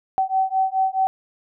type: beating tone pair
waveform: sine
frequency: 761 / 765.7 Hz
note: F#5 / G5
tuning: +48 / -41 cents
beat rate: 4.7 Hz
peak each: -21 dBFS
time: 0.18-1.07 s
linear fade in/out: 0 ms
effects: none